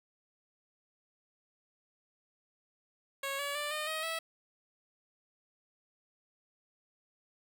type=tone with pitch steps; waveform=10% pulse; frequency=550 / 569.1 / 588.8 / 609.2 / 630.3 / 652.2 Hz; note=C#5 / C#5 / D5 / D#5 / D#5 / E5; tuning=-14 / +45 / +4 / -37 / +22 / -19 cents; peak=-26 dBFS; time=3.23-4.19 s; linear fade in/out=5 ms; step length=160 ms; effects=none